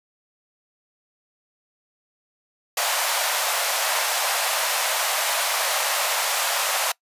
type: high-pass noise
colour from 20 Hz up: pink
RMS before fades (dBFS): -23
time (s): 2.77-6.92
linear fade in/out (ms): 5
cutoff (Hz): 570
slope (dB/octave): 48
effects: noise-tail reverb RT60 0.1 s tail -23 dB re dry + resampled to 32000 Hz